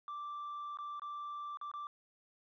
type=tone with dropouts; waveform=sine; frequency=1173 Hz; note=D6; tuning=2 cents flat; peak=-38 dBFS; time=0.08-1.87 s; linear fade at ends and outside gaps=1 ms; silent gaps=0.772-0.787 / 0.996-1.019 / 1.572-1.613 / 1.715-1.738 s; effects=tanh soft clip ceiling -39 dBFS